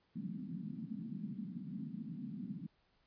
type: band-pass noise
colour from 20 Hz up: pink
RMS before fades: -44 dBFS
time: 0.15-2.67 s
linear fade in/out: 10 ms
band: 160 to 250 Hz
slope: 48 dB/octave
effects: pink hiss -75 dBFS RMS until 3.06 s + resampled to 11025 Hz